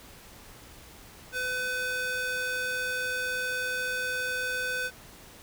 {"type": "tone with high-pass filter", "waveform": "square", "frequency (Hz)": 504, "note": "B4", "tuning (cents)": 35, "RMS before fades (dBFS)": -31, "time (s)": [1.32, 4.91], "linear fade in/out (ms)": 50, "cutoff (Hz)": 1100, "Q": 7.4, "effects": ["pink hiss -50 dBFS RMS until 5.42 s"]}